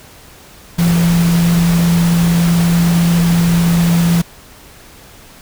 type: tone in noise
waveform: sine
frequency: 170.4 Hz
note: F3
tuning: 42 cents flat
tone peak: -9 dBFS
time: 0.78-4.22 s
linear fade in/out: 10 ms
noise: pink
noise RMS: -22 dBFS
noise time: 0.78-4.22 s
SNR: +10 dB
effects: pink hiss -40 dBFS RMS until 5.41 s